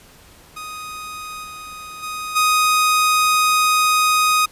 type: tone with level steps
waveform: sawtooth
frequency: 1248 Hz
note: D#6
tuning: 5 cents sharp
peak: -26 / -29 / -22 / -10 dBFS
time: 0.56-4.46 s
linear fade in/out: 10 ms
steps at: 1.43 / 2.02 / 2.35 s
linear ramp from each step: 20 ms
effects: pink hiss -47 dBFS RMS until 4.51 s + resampled to 32000 Hz